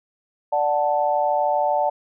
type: chord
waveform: sine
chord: D major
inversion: none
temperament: equal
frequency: 587.3 / 740 / 880 Hz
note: D5 / F#5 / A5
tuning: 0 / 0 / 0 cents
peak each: -22 dBFS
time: 0.52-1.9 s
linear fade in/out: 10 ms
effects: none